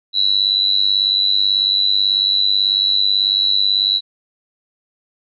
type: tone with amplitude modulation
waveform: sine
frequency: 3951 Hz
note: B7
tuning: in tune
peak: -8 dBFS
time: 0.13-4.01 s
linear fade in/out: 50 ms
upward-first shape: sine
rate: 98.2 Hz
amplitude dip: 100%
effects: MP3 96 kbps